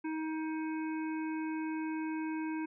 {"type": "harmonic tone", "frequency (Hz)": 315.5, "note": "D#4", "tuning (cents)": 24, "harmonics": [1, 3, 5, 7, 8], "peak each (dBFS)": [-34, -44, -48, -51, -52], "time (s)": [0.04, 2.66], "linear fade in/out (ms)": 10, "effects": []}